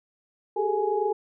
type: tone cluster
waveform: sine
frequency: 390 / 418.2 / 439.9 / 835 Hz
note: G4 / G#4 / A4 / G#5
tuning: -9 / +12 / 0 / +9 cents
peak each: -28 dBFS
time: 0.56-1.13 s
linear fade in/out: 10 ms
effects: none